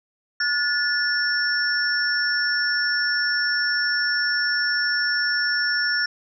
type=tone cluster; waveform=sine; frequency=1445 / 1733 / 5440 Hz; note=F#6 / A6 / F8; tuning=-41 / -27 / -46 cents; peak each=-24 dBFS; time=0.4-6.06 s; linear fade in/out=5 ms; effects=none